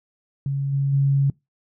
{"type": "tone with level steps", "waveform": "sine", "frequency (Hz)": 138.59, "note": "C#3", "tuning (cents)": 0, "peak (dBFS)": [-21, -18, -15], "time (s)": [0.46, 1.3], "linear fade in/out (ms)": 2, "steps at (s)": [0.72, 0.92], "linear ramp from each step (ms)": 20, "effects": ["noise-tail reverb RT60 0.2 s tail -24 dB re dry"]}